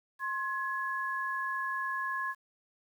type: tone pair together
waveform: sine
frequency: 1063.6 / 1687 Hz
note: C6 / G#6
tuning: +28 / +27 cents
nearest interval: minor sixth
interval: 799 cents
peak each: -34 / -34 dBFS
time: 0.19-2.35 s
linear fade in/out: 50 ms
effects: 10-bit